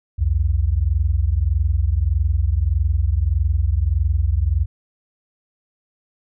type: tone pair together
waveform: sine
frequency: 63.36 / 85 Hz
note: B1 / F2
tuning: +45 / -46 cents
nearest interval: perfect fourth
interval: 509 cents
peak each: -18 dBFS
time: 0.18-4.66 s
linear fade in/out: 20 ms
effects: none